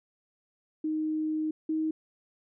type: tone pair in turn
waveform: sine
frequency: 311.1 / 314.9 Hz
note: D#4 / D#4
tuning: 0 / +21 cents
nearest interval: unison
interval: 21 cents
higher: second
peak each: -27 / -26 dBFS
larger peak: second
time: 0.84-1.51 / 1.69-1.91 s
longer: first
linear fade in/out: 5 ms
effects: none